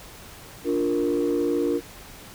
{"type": "chord", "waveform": "sine", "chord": "Bb major", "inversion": "first", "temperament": "just", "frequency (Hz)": [291.4, 349.6, 466.2], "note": ["D4", "F4", "Bb4"], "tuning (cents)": [-13, 2, 0], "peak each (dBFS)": -24, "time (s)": [0.64, 1.81], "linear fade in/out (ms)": 50, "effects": ["tanh soft clip ceiling -15 dBFS", "pink hiss -44 dBFS RMS until 2.34 s"]}